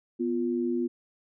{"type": "tone pair together", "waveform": "sine", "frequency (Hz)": [246.5, 349.2], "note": ["B3", "F4"], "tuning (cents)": [-3, 0], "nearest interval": "tritone", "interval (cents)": 603, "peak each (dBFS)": -28, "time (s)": [0.19, 0.88], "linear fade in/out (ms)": 20, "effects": []}